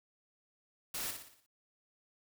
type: noise with echo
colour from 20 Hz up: white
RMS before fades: -39 dBFS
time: 0.94-1.11 s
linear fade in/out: 5 ms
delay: 59 ms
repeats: 6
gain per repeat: -6 dB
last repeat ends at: 1.464 s
effects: none